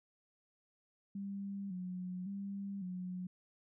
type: tone with vibrato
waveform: sine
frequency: 190 Hz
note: F#3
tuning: 46 cents sharp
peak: -39 dBFS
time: 1.15-3.27 s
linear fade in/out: 5 ms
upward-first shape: square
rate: 0.9 Hz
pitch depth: 74 cents each way
effects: none